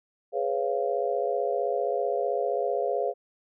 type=chord; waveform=sine; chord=C# dominant seventh; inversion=second; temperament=just; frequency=415.8 / 498.9 / 554.4 / 693 Hz; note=G#4 / B4 / C#5 / E#5; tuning=+2 / +17 / 0 / -14 cents; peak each=-30 dBFS; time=0.32-3.14 s; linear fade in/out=50 ms; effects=none